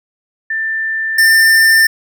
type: tone pair in turn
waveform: sine / square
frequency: 1780 / 1793.4 Hz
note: A6 / A6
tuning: +20 / +33 cents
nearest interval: unison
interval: 13 cents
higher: second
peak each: -15 / -7 dBFS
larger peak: second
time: 0.5-1.18 / 1.18-1.87 s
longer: second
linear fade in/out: 5 ms
effects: none